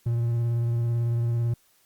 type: tone with vibrato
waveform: triangle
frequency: 117.6 Hz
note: A#2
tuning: 16 cents sharp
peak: -20 dBFS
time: 0.06-1.54 s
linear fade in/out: 5 ms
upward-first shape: sine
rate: 18 Hz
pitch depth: 19 cents each way
effects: white hiss -63 dBFS RMS until 1.85 s + Opus 48 kbps